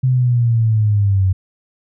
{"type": "linear sweep", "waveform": "sine", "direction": "down", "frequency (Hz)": [130.4, 92.5], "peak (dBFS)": -11, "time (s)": [0.03, 1.33], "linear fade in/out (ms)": 10, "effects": []}